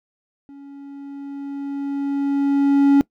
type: tone with level ramp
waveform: triangle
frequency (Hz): 279.8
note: C#4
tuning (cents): +16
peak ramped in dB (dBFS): -36 to -7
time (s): 0.49-3.01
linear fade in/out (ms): 0
effects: noise-tail reverb RT60 0.1 s tail -21 dB re dry